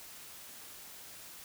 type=silence; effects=white hiss -50 dBFS RMS until 1.44 s